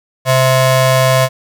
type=ring-modulated tone; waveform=30% pulse; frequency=392 Hz; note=G4; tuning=in tune; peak=-3 dBFS; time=0.25-1.29 s; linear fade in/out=50 ms; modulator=262 Hz; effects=none